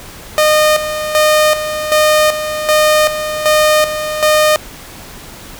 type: tone with tremolo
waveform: sawtooth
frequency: 612 Hz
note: D#5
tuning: 29 cents flat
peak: -4 dBFS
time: 0.38-4.56 s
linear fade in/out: 0 ms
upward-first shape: square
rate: 1.3 Hz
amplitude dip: 65%
effects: pink hiss -33 dBFS RMS until 5.59 s